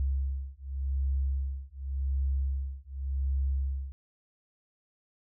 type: beating tone pair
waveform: sine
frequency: 67.2 / 68.08 Hz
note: C2 / C#2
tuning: +47 / -31 cents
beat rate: 0.88 Hz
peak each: -31 dBFS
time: 0-3.92 s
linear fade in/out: 0 ms
effects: none